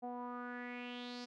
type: tone with low-pass filter sweep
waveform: sawtooth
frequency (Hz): 244.7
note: B3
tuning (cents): -16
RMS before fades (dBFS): -45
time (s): 0.02-1.26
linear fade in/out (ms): 20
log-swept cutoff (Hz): 710 to 5200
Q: 4.8
effects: none